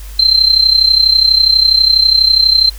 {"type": "tone with amplitude modulation", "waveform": "sine", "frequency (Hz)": 4121, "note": "C8", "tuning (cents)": -27, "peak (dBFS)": -3, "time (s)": [0.19, 2.7], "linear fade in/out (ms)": 5, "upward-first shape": "sine", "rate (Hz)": 32.2, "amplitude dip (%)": 75, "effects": ["added 50 Hz sine -26 dBFS peak until 2.78 s", "white hiss -38 dBFS RMS until 2.78 s"]}